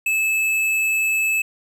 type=tone with tanh clipping; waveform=sine; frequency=2609 Hz; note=E7; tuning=18 cents flat; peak=-19 dBFS; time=0.06-1.42 s; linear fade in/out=5 ms; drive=13 dB; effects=none